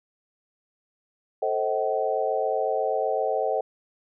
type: chord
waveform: sine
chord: A diminished seventh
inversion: none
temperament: just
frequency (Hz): 440 / 528 / 633.6 / 760.3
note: A4 / C5 / Eb5 / Gb5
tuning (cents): 0 / +16 / +31 / +47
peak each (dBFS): -28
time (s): 1.42-3.61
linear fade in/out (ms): 5
effects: none